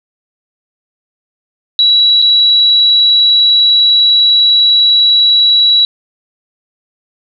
sine tone with dropouts, 3910 Hz, B7, 18 cents flat, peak -5 dBFS, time 1.79-5.85 s, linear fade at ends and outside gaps 1 ms, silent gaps 2.218-2.223 s, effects none

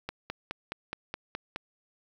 click train, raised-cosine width 0.3 ms, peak -18 dBFS, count 8, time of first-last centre 0.09-1.561 s, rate 4.76 Hz, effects 8-bit

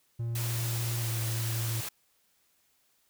triangle tone with pitch glide, 116.7 to 113.97 Hz, A#2 to A#2, +2 to -39 cents, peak -28 dBFS, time 0.19-1.81 s, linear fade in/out 10 ms, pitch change -41 cents, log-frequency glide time 0.99-1.08 s
white noise, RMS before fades -37 dBFS, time 0.35-1.89 s, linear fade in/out 5 ms
effects white hiss -70 dBFS RMS until 3.09 s

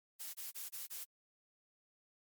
blue noise bursts, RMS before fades -45 dBFS, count 5, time 0.19-1.048 s, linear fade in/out 20 ms, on 150 ms, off 27 ms, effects MP3 96 kbps

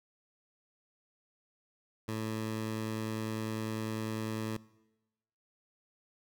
15% pulse tone, 110 Hz, A2, in tune, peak -28 dBFS, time 2.08-4.57 s, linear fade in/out 5 ms, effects noise-tail reverb RT60 1.0 s tail -21 dB re dry

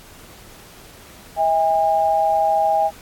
sine tone pair together, 643.5 / 810 Hz, E5 / G#5, -42 / -43 cents, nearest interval major third, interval 399 cents, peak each -19 / -16 dBFS, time 1.36-2.91 s, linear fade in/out 50 ms, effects pink hiss -44 dBFS RMS until 3.01 s + AAC 64 kbps

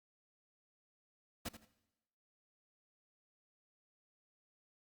pink noise with echo, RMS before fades -41 dBFS, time 1.45-1.49 s, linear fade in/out 10 ms, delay 82 ms, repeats 2, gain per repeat -12 dB, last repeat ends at 1.654 s, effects noise-tail reverb RT60 1.0 s tail -19 dB re dry + Opus 48 kbps

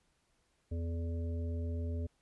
harmonic tone with a mistuned harmonic, 83.3 Hz, E2, 19 cents sharp, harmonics 1 / 3 / 5 / 7, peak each -34 / -44 / -48 / -51 dBFS, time 0.71-2.07 s, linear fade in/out 10 ms, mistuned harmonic 5, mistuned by +32 cents, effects pink hiss -75 dBFS RMS until 2.21 s + resampled to 24000 Hz

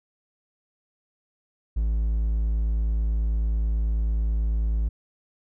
triangle tone, 54.6 Hz, A1, 13 cents flat, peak -19 dBFS, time 1.76-4.89 s, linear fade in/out 10 ms, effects none

